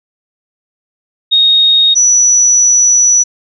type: tone pair in turn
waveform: sine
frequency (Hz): 3729 / 5912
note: A#7 / F#8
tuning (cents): 0 / -2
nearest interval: minor sixth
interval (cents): 798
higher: second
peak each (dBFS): -5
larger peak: neither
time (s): 1.31-1.95 / 1.95-3.24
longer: second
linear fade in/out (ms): 20
effects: none